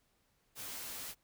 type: noise with comb filter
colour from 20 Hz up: white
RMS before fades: -44 dBFS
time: 0.55-1.15 s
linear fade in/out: 50 ms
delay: 13 ms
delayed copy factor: -0.55
effects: pink hiss -75 dBFS RMS until 1.23 s